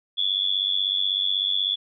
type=tone with amplitude modulation; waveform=sine; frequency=3417 Hz; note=G#7; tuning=49 cents sharp; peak=-17 dBFS; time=0.17-1.76 s; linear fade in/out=20 ms; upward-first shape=sine; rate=96.2 Hz; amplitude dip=90%; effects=none